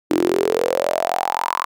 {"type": "tone with high-pass filter sweep", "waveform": "sawtooth", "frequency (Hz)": 43.77, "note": "F1", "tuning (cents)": 5, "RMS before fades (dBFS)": -20, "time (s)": [0.1, 1.65], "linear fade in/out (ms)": 10, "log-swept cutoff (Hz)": [310, 1100], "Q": 8, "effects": []}